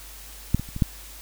clicks, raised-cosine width 5 ms, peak -6 / -18 / -29 / -19 / -6 dBFS, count 5, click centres 0.546 / 0.596 / 0.689 / 0.764 / 0.822 s, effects added 50 Hz sine -44 dBFS peak until 1.21 s + white hiss -44 dBFS RMS until 1.21 s

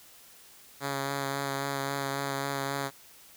5% pulse tone with vibrato, 138.59 Hz, C#3, in tune, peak -19 dBFS, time 0.8-2.91 s, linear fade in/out 50 ms, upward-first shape sine, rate 3.7 Hz, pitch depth 16 cents each way, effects white hiss -54 dBFS RMS until 3.36 s

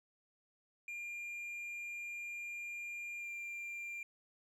triangle tone with pitch glide, 2400 to 2382 Hz, D7 to D7, +37 to +24 cents, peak -40 dBFS, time 0.88-4.03 s, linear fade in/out 2 ms, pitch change -13 cents, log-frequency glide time 3.2-3.29 s, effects none

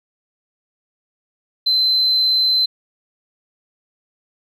sine tone, 4069 Hz, C8, 49 cents flat, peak -12 dBFS, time 1.66-2.66 s, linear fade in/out 10 ms, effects tanh soft clip ceiling -9 dBFS + 9-bit

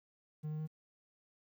triangle tone with pitch steps, 152.9 / 154 / 155.9 Hz, D#3 / D#3 / D#3, -30 / -17 / +4 cents, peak -35 dBFS, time 0.43-0.676 s, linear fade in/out 20 ms, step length 82 ms, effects 12-bit

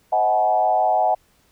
sine tone with frequency modulation, 742 Hz, F#5, 5 cents sharp, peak -15 dBFS, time 0.12-1.15 s, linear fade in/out 10 ms, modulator 106 Hz, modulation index 1.1, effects pink hiss -60 dBFS RMS until 1.51 s

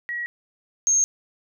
sine tone pair in turn, 1913 / 6435 Hz, A#6 / G8, +44 / +44 cents, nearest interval octave + major sixth, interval 2100 cents, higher second, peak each -26 / -16 dBFS, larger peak second, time 0.09-0.26 / 0.87-1.04 s, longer neither, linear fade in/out 0 ms, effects none

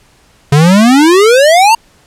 square exponential sweep, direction up, 138.59 to 938 Hz, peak -4 dBFS, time 0.52-1.75 s, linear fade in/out 5 ms, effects pink hiss -47 dBFS RMS until 2.06 s + low-pass 10000 Hz 12 dB/octave

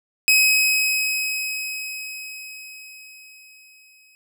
sawtooth tone with exponential decay, 2542 Hz, D#7, 36 cents sharp, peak -9 dBFS, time 0.28-4.15 s, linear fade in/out 0 ms, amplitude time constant 840 ms, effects none

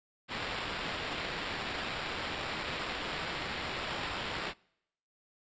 white noise with sample-and-hold, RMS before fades -37 dBFS, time 0.28-4.54 s, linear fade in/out 50 ms, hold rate 6300 Hz, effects noise-tail reverb RT60 0.8 s tail -26 dB re dry + resampled to 16000 Hz

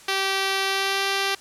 5% pulse tone with pitch glide, 387.9 to 392 Hz, G4 to G4, -18 to 0 cents, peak -10 dBFS, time 0.08-1.35 s, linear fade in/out 5 ms, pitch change +18 cents, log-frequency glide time 0.66-1.04 s, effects white hiss -47 dBFS RMS until 1.4 s + low-pass 9000 Hz 12 dB/octave

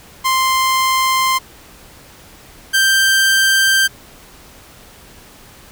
sawtooth tone pair in turn, 1046.5 / 1570.8 Hz, C6 / G6, 0 / +3 cents, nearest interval perfect fifth, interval 703 cents, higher second, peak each -9 / -7 dBFS, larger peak second, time 0.24-1.39 / 2.73-3.88 s, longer neither, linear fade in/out 20 ms, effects pink hiss -42 dBFS RMS until 5.71 s

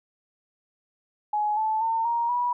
sine tone with pitch steps, 841 / 872.2 / 904.5 / 938 / 972.8 Hz, G#5 / A5 / A5 / A#5 / B5, +22 / -15 / +48 / +11 / -26 cents, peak -22 dBFS, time 1.33-2.53 s, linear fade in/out 5 ms, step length 240 ms, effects none

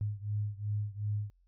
sine beating tone pair, 103.2 / 105.9 Hz, G#2 / G#2, -10 / +34 cents, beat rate 2.7 Hz, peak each -34 / -36 dBFS, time 0.01-1.3 s, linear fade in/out 0 ms, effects added 44 Hz sine -64 dBFS peak until 1.47 s

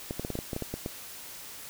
clicks, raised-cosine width 2 ms, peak -19 dBFS, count 11, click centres 0.109 / 0.196 / 0.249 / 0.303 / 0.354 / 0.389 / 0.532 / 0.564 / 0.623 / 0.74 / 0.861 s, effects white hiss -44 dBFS RMS until 1.69 s

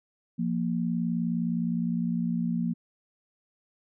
sine tone pair together, 173.48 / 233.1 Hz, F3 / A#3, -11 / 0 cents, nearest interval perfect fourth, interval 511 cents, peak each -28 dBFS, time 0.38-2.74 s, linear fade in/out 20 ms, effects none

